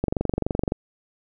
click train, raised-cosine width 2 ms, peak -9 dBFS, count 17, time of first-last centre 0.04-0.721 s, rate 23.5 Hz, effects none

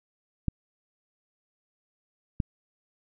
clicks, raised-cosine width 5 ms, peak -13 dBFS, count 2, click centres 0.483 / 2.402 s, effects none

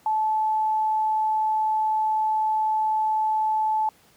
sine tone, 868 Hz, A5, 24 cents flat, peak -20 dBFS, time 0.06-3.89 s, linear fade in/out 2 ms, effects pink hiss -57 dBFS RMS until 4.16 s + high-pass 100 Hz 12 dB/octave

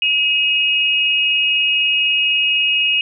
sine tone pair together, 2546 / 2870 Hz, D#7 / F7, +39 / +47 cents, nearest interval major second, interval 208 cents, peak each -16 dBFS, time 0.02-3.01 s, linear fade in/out 2 ms, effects none

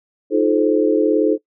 sine chord, F dominant seventh, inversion third, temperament equal with one note detuned, 311.1 / 349.2 / 430.9 / 523.3 Hz, Eb4 / F4 / A4 / C5, 0 / 0 / -36 / 0 cents, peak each -17 / -21 / -16 / -21 dBFS, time 0.3-1.38 s, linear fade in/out 50 ms, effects noise-tail reverb RT60 0.1 s tail -21 dB re dry

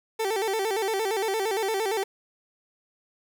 30% pulse tone with vibrato, 415.3 Hz, G#4, in tune, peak -22 dBFS, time 0.19-2.04 s, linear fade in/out 10 ms, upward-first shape square, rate 8.7 Hz, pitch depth 120 cents each way, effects none

